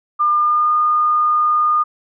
sine tone with pitch glide, 1202 to 1220.2 Hz, D6 to D#6, +40 to -34 cents, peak -12 dBFS, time 0.19-1.84 s, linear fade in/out 20 ms, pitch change +26 cents, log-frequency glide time 0.36-0.72 s, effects none

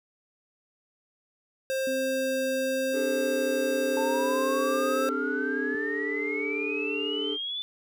square tone, 530 Hz, C5, 22 cents sharp, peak -27 dBFS, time 1.7-5.09 s, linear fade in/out 0 ms
sine tone with vibrato, 261.6 Hz, C4, in tune, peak -32 dBFS, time 1.87-5.75 s, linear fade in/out 2 ms, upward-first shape sine, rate 1.2 Hz, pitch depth 8 cents each way
triangle chord, D suspended fourth, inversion none, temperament equal with one note detuned, 293.7 / 401.9 / 440 Hz, D4 / G4 / A4, 0 / +43 / 0 cents, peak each -32 dBFS, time 2.92-7.38 s, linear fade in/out 50 ms
sine exponential sweep, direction up, 880 to 3520 Hz, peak -30 dBFS, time 3.97-7.62 s, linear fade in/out 0 ms
effects none

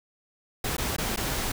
pink noise with dropouts, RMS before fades -29 dBFS, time 0.64-1.52 s, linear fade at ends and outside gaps 5 ms, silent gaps 0.768-0.781 / 0.965-0.982 / 1.162-1.172 s, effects none

